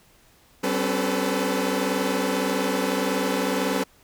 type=tone cluster; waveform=sawtooth; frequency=192 / 260.3 / 282 / 438.4 / 500 Hz; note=G3 / C4 / C#4 / A4 / B4; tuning=-36 / -9 / +30 / -6 / +21 cents; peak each=-25 dBFS; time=0.63-3.84 s; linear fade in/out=10 ms; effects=pink hiss -57 dBFS RMS until 4.03 s